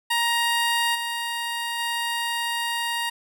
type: tone with level steps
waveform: 15% pulse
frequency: 938 Hz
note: A#5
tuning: 11 cents sharp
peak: -14 / -20 / -18 dBFS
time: 0.1-3.1 s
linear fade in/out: 10 ms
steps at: 0.94 / 1.78 s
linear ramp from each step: 20 ms
effects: none